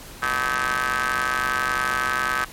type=ring-modulated tone; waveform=sawtooth; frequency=131.9 Hz; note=C3; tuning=14 cents sharp; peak=-14 dBFS; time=0.22-2.45 s; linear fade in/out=10 ms; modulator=1410 Hz; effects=pink hiss -41 dBFS RMS until 2.52 s + MP3 64 kbps